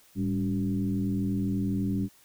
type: tone with frequency modulation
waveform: sine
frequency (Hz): 196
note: G3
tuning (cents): 0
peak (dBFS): -25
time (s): 0.15-2.09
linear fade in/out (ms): 50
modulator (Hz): 88.1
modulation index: 1.1
effects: white hiss -59 dBFS RMS until 2.24 s